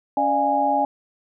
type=tone cluster; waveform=sine; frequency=280.6 / 596 / 693 / 827 Hz; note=C#4 / D5 / F5 / G#5; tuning=+21 / +25 / -14 / -8 cents; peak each=-26 / -25 / -26 / -19 dBFS; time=0.17-0.85 s; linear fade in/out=2 ms; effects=none